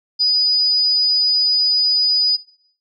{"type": "tone", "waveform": "sine", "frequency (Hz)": 4954, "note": "D#8", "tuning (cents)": -8, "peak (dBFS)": -13, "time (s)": [0.19, 2.37], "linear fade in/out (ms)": 20, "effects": ["noise-tail reverb RT60 0.6 s tail -18 dB re dry"]}